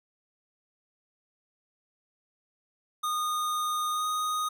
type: tone with pitch glide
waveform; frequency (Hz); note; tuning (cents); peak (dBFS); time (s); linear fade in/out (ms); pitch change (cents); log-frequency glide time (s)
square; 1229 to 1242.6; D#6 to D#6; -22 to -3; -28; 3.03-4.49; 10; +19; 3.92-4.05
effects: none